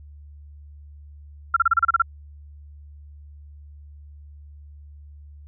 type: tone bursts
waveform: sine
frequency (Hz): 1364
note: F6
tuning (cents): -41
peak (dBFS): -13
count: 9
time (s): 1.54-2.021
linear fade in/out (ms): 5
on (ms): 25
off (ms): 32
effects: added 73 Hz sine -41 dBFS peak until 5.47 s